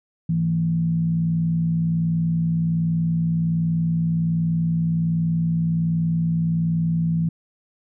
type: tone with frequency modulation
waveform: sine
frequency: 165.1 Hz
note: E3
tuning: 3 cents sharp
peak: -18 dBFS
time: 0.29-7.29 s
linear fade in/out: 5 ms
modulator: 61.3 Hz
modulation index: 0.39
effects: none